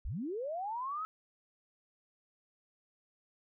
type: linear sweep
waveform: sine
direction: up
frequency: 33.54 to 1308 Hz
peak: -35 dBFS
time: 0.05-1.05 s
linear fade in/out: 0 ms
effects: none